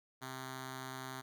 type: tone with notch filter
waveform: 5% pulse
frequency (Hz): 130.81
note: C3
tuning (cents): 0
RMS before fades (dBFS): -45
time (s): 0.21-1.22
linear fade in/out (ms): 20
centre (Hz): 520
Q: 1.6
effects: none